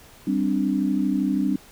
sine chord, G suspended fourth, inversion none, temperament just, 196 / 261.3 / 294 Hz, G3 / C4 / D4, 0 / -2 / +2 cents, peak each -24 dBFS, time 0.27-1.56 s, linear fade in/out 5 ms, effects pink hiss -49 dBFS RMS until 1.71 s

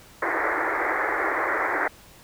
white band-pass noise, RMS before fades -25 dBFS, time 0.22-1.88 s, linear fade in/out 5 ms, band 300 to 2100 Hz, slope 96 dB/octave, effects pink hiss -50 dBFS RMS until 2.23 s

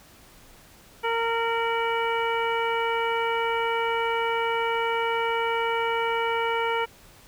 harmonic tone with a mistuned harmonic, 460 Hz, A#4, 23 cents flat, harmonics 1 / 2 / 3 / 4 / 5 / 6, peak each -27 / -27 / -31 / -37 / -32 / -36 dBFS, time 1.03-6.86 s, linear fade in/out 20 ms, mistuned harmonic 6, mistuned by +100 cents, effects pink hiss -52 dBFS RMS until 7.27 s

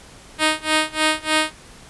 5% pulse tone with tremolo, 311.1 Hz, D#4, in tune, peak -3 dBFS, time 0.38-1.54 s, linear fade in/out 50 ms, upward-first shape sine, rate 3.3 Hz, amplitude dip 95%, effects pink hiss -44 dBFS RMS until 1.89 s + resampled to 24000 Hz

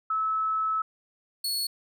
sine / sawtooth tone pair in turn, 1300 / 4381 Hz, E6 / C#8, -24 / -21 cents, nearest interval octave + major sixth, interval 2103 cents, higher second, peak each -24 dBFS, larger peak neither, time 0.1-0.82 / 1.44-1.67 s, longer first, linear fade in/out 5 ms, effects none

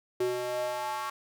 square tone with high-pass filter sweep, 123.47 Hz, B2, in tune, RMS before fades -32 dBFS, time 0.2-1.1 s, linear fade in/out 5 ms, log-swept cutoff 370 to 1100 Hz, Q 4.4, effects none

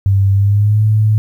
sine tone with pitch glide, 98.1 to 107.6 Hz, G2 to A2, +2 to -38 cents, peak -8 dBFS, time 0.06-1.18 s, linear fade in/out 0 ms, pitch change +160 cents, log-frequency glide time 0.32-0.83 s, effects 8-bit

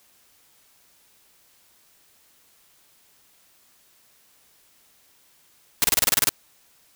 white noise bursts, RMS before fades -18 dBFS, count 10, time 5.82-6.291 s, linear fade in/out 0 ms, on 21 ms, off 29 ms, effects white hiss -59 dBFS RMS until 6.95 s

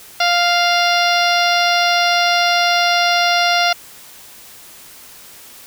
harmonic tone, 698.5 Hz, F5, in tune, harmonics 1 / 2 / 3 / 4 / 5 / 6 / 7 / 8, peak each -16 / -19 / -21 / -22 / -23 / -24 / -24 / -25 dBFS, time 0.2-3.73 s, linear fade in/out 5 ms, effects white hiss -40 dBFS RMS until 5.66 s

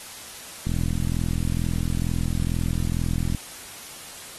click train, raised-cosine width 5 ms, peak -13 dBFS, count 114, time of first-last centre 0.67-3.348 s, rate 42.2 Hz, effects white hiss -40 dBFS RMS until 4.38 s + AAC 32 kbps

